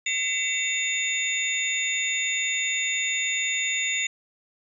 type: tone cluster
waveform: sine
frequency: 2029 / 2232 / 2705 / 3623 / 6930 Hz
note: B6 / C#7 / E7 / A7 / A8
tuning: +46 / +11 / +44 / +50 / -27 cents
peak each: -30 dBFS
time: 0.06-4.07 s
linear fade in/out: 5 ms
effects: none